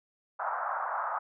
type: band-pass noise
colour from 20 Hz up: white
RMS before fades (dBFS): -33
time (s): 0.39-1.19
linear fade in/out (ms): 10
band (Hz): 650 to 1400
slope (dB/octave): 48
effects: none